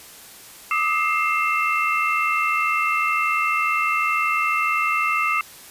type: tone cluster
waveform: sine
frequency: 1198 / 1278 / 2116 / 2677 Hz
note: D6 / D#6 / C7 / E7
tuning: +34 / +46 / +19 / +26 cents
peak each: -24 dBFS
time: 0.71-5.41 s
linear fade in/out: 2 ms
effects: white hiss -43 dBFS RMS until 5.7 s + resampled to 32000 Hz